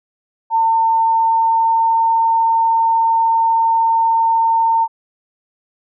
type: tone with pitch glide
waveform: sine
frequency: 903 to 908.2 Hz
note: A5 to A#5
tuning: +45 to -45 cents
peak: -11 dBFS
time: 0.5-4.88 s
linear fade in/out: 50 ms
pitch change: +10 cents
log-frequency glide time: 0.99-2.08 s
effects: none